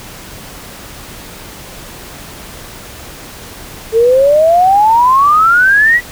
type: exponential sweep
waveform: sine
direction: up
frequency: 440 to 1975.5 Hz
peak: -5 dBFS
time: 3.92-6.01 s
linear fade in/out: 50 ms
effects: pink hiss -31 dBFS RMS until 6.11 s